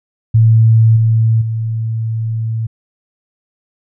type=tone with level steps; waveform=sine; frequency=112.3 Hz; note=A2; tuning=36 cents sharp; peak=-5 / -8 / -15 dBFS; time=0.34-2.67 s; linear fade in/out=10 ms; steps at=0.96 / 1.41 s; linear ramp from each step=10 ms; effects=none